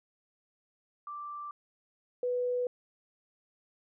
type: tone pair in turn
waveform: sine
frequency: 1174.7 / 493.9 Hz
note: D6 / B4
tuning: 0 / 0 cents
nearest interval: octave + minor third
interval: 1500 cents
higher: first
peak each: -38 / -28 dBFS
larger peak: second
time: 1.07-1.51 / 2.23-2.67 s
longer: neither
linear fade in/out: 2 ms
effects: none